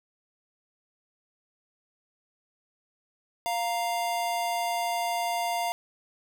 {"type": "tone pair together", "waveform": "square", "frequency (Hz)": [698.5, 930.5], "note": ["F5", "A#5"], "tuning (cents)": [0, -3], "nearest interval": "perfect fourth", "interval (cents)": 497, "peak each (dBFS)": [-29, -32], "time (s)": [3.46, 5.72], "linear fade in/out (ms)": 0, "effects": []}